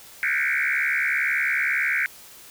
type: tone with frequency modulation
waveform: sine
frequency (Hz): 1902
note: A#6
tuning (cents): +34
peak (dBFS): -20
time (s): 0.23-2.06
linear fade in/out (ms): 0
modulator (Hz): 71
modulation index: 5.9
effects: white hiss -46 dBFS RMS until 2.5 s